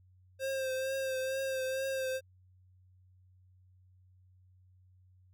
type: tone with vibrato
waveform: square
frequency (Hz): 529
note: C5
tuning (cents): +19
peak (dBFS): -33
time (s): 0.39-2.21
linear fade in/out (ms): 50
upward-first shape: triangle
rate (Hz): 2.2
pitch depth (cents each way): 35
effects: added 92 Hz sine -60 dBFS peak until 5.33 s